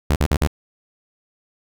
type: tone bursts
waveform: sawtooth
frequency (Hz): 72.9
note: D2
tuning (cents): -12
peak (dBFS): -11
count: 4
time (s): 0.1-0.473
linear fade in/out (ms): 0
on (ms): 58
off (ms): 47
effects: none